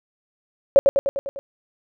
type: tone with echo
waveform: sine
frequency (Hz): 554.4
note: C#5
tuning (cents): 0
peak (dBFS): -6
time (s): 0.76-0.79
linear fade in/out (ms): 0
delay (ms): 100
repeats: 6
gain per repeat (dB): -4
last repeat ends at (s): 1.39
effects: none